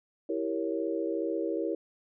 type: chord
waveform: sine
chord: E diminished seventh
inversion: none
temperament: equal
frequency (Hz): 329.6 / 392 / 466.2 / 554.4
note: E4 / G4 / Bb4 / Db5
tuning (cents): 0 / 0 / 0 / 0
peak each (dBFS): -32 / -35 / -34 / -36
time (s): 0.29-1.75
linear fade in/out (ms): 5
effects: none